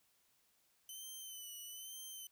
10% pulse tone with vibrato, 3036 Hz, F#7, 44 cents sharp, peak -40 dBFS, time 0.89-2.27 s, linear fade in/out 2 ms, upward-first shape sine, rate 1.1 Hz, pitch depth 54 cents each way, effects white hiss -75 dBFS RMS until 2.31 s

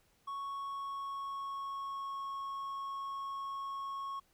triangle tone with pitch glide, 1108.7 to 1097.9 Hz, C#6 to C#6, 0 to -17 cents, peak -36 dBFS, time 0.27-4.2 s, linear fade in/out 10 ms, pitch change -17 cents, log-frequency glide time 0.42-2.22 s, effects pink hiss -71 dBFS RMS until 4.33 s

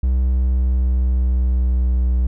triangle tone with pitch glide, 63.6 to 61.93 Hz, C2 to B1, -48 to +5 cents, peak -12 dBFS, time 0.03-2.27 s, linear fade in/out 5 ms, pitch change -47 cents, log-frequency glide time 0.28-2.1 s, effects none

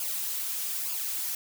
blue noise with flanger, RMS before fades -32 dBFS, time 0-1.35 s, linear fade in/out 2 ms, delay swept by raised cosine 0.51 to 4.91 ms, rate 1.1 Hz, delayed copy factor -0.65, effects none

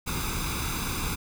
pink noise with comb filter, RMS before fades -30 dBFS, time 0.06-1.16 s, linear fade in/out 20 ms, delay 0.81 ms, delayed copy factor +0.75, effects none

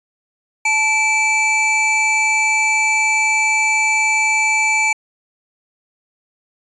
square tone pair together, 870 / 2323 Hz, A5 / D7, -20 / -20 cents, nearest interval octave + perfect fourth, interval 1700 cents, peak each -21 / -15 dBFS, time 0.65-4.93 s, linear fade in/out 5 ms, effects resampled to 22050 Hz

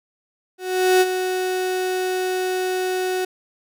35% pulse tone with ADSR envelope, 370 Hz, F#4, in tune, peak -10 dBFS, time 0.58-3.25 s, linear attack 430 ms, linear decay 37 ms, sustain -9 dB, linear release 5 ms, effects none

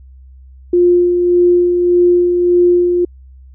sine tone with tremolo, 352.8 Hz, F4, 18 cents sharp, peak -6 dBFS, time 0.73-3.05 s, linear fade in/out 5 ms, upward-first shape sine, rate 1.7 Hz, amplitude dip 40%, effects added 65 Hz sine -36 dBFS peak until 3.54 s

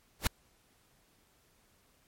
pink noise with exponential growth, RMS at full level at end -23 dBFS, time 0.19-0.27 s, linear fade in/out 2 ms, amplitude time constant 16 ms, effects pink hiss -68 dBFS RMS until 2.07 s + MP3 64 kbps

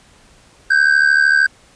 triangle ring-modulated tone, 1568 Hz, G6, in tune, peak -5 dBFS, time 0.7-1.47 s, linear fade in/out 10 ms, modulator 36.6 Hz, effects pink hiss -49 dBFS RMS until 1.75 s + resampled to 22050 Hz

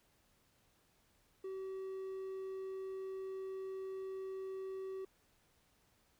triangle tone, 381.9 Hz, G4, 45 cents flat, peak -39 dBFS, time 1.44-5.05 s, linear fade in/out 5 ms, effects pink hiss -73 dBFS RMS until 6.19 s

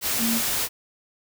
sine tone in noise, 229.2 Hz, A#3, 29 cents flat, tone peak -23 dBFS, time 0.18-0.41 s, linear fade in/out 50 ms, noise white, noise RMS -25 dBFS, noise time 0.01-0.69 s, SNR -1 dB, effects none

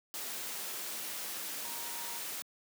sine tone in noise, 940 Hz, A#5, 14 cents sharp, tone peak -48 dBFS, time 1.65-2.18 s, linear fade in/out 0 ms, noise white, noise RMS -40 dBFS, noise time 0.14-2.42 s, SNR -11 dB, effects high-pass 200 Hz 12 dB/octave

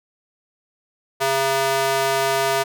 square tone with high-pass filter, 135.3 Hz, C#3, 42 cents flat, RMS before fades -20 dBFS, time 1.2-2.64 s, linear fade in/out 20 ms, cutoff 600 Hz, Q 1.3, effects none

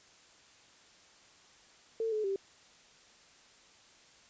sine tone with pitch steps, 449.1 / 429.3 / 390.6 Hz, A4 / A4 / G4, +35 / -43 / -6 cents, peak -30 dBFS, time 2-2.36 s, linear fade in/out 2 ms, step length 120 ms, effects white hiss -60 dBFS RMS until 4.29 s + resampled to 16000 Hz

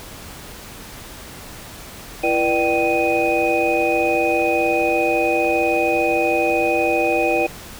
sine tone cluster, 336.8 / 484.1 / 597 / 772 / 2491 Hz, E4 / B4 / D5 / G5 / D#7, +37 / -35 / +28 / -27 / +1 cents, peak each -22 dBFS, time 2.23-7.47 s, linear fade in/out 10 ms, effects pink hiss -37 dBFS RMS until 7.79 s

